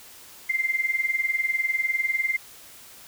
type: tone with tremolo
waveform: sine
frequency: 2093 Hz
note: C7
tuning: in tune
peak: -18 dBFS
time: 0.49-2.37 s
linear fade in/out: 10 ms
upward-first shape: triangle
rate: 20 Hz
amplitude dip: 90%
effects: white hiss -47 dBFS RMS until 3.07 s